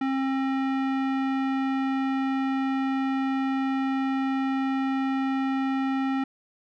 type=tone with low-pass filter; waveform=square; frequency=267.7 Hz; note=C4; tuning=40 cents sharp; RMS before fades=-26 dBFS; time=0.01-6.24 s; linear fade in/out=5 ms; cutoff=2100 Hz; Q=1; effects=none